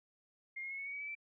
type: tone with pitch steps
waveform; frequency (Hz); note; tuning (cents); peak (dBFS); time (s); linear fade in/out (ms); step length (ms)
sine; 2123 / 2151 / 2180 / 2209 / 2239 / 2269 / 2299 / 2330; C7 / C7 / C#7 / C#7 / C#7 / C#7 / D7 / D7; +25 / +47 / -29 / -7 / +17 / +40 / -37 / -14; -40; 0.56-1.152; 10; 74
effects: none